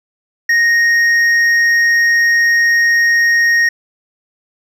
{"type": "tone with hard clipping", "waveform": "triangle", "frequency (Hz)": 1864, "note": "A#6", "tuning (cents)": -1, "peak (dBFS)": -10, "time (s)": [0.49, 3.69], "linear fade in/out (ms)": 5, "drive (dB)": 8, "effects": []}